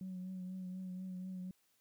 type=tone with vibrato; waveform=sine; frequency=185 Hz; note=F#3; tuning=in tune; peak=-40 dBFS; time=0.01-1.51 s; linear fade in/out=2 ms; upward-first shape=triangle; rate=4.1 Hz; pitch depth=33 cents each way; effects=tanh soft clip ceiling -38 dBFS + white hiss -75 dBFS RMS until 1.8 s